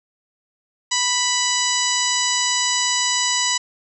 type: harmonic tone with a mistuned harmonic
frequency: 987.8 Hz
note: B5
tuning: in tune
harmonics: 1 / 2 / 3 / 4 / 5 / 6 / 7 / 8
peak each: -26 / -26 / -26 / -26 / -26 / -26 / -26 / -26 dBFS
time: 0.91-3.58 s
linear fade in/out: 10 ms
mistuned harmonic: 8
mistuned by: -32 cents
effects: none